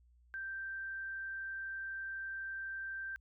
sine tone, 1568 Hz, G6, in tune, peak -39 dBFS, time 0.34-3.16 s, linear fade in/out 0 ms, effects added 60 Hz sine -63 dBFS peak until 3.2 s

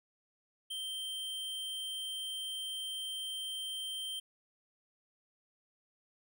square tone, 3136 Hz, G7, in tune, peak -38 dBFS, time 0.7-4.2 s, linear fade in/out 10 ms, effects none

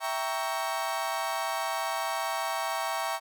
35% pulse chord, E diminished seventh, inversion none, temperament equal with one note detuned, 659.3 / 784 / 932.3 / 1117.1 Hz, E5 / G5 / Bb5 / Db6, 0 / 0 / 0 / +13 cents, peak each -33 dBFS, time 0-3.2 s, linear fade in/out 50 ms, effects none

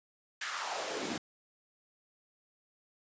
pink noise with high-pass filter sweep, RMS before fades -37 dBFS, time 0.41-1.18 s, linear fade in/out 5 ms, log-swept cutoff 1800 to 210 Hz, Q 2.7, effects resampled to 16000 Hz

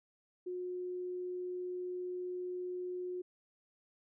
sine tone, 361.5 Hz, F#4, 40 cents flat, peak -37 dBFS, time 0.46-3.22 s, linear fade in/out 10 ms, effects none

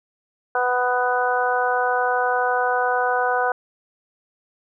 harmonic tone, 248.4 Hz, B3, 10 cents sharp, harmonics 2 / 3 / 4 / 5 / 6, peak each -24 / -22 / -26 / -28 / -24 dBFS, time 0.55-3.52 s, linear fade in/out 2 ms, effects none

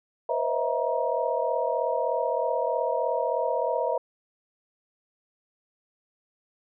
sine tone cluster, 487.8 / 531 / 629 / 665 / 946 Hz, B4 / C5 / D#5 / E5 / A#5, -21 / +25 / +19 / +15 / +25 cents, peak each -30 dBFS, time 0.29-3.98 s, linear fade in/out 5 ms, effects none

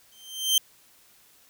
sawtooth tone with exponential growth, 3131 Hz, G7, 3 cents flat, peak -13 dBFS, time 0.12-0.58 s, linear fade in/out 2 ms, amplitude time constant 100 ms, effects white hiss -58 dBFS RMS until 1.49 s

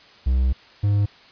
triangle tone pair in turn, 64 / 102.09 Hz, C2 / G#2, -38 / -29 cents, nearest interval minor sixth, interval 809 cents, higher second, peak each -14 dBFS, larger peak neither, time 0.26-0.53 / 0.83-1.06 s, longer first, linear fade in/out 10 ms, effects white hiss -49 dBFS RMS until 1.31 s + resampled to 11025 Hz

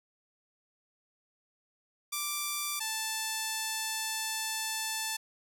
5% pulse tone pair in turn, 1174.7 / 880 Hz, D6 / A5, 0 / 0 cents, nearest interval perfect fourth, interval 500 cents, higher first, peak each -20 dBFS, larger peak neither, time 2.12-2.8 / 2.8-5.17 s, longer second, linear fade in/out 10 ms, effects none

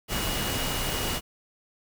sine tone in noise, 2890 Hz, F#7, 41 cents flat, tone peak -36 dBFS, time 0.08-1.21 s, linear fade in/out 50 ms, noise pink, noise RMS -29 dBFS, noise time 0.08-1.21 s, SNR -10 dB, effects none

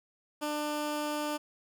15% pulse tone, 298.2 Hz, D4, 27 cents sharp, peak -25 dBFS, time 0.41-1.38 s, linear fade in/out 20 ms, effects none

